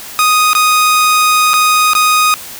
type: tone with dropouts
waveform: sawtooth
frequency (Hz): 1244.5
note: D#6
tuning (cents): 0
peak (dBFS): -4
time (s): 0.19-2.34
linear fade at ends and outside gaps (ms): 0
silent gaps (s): 0.532-0.551 / 1.534-1.539 / 1.934-1.951
effects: white hiss -29 dBFS RMS until 2.59 s